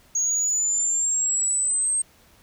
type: exponential sweep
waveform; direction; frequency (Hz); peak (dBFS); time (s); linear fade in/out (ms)
sine; up; 6590 to 8440; -19; 0.15-2.02; 5
effects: tanh soft clip ceiling -16 dBFS + pink hiss -56 dBFS RMS until 2.42 s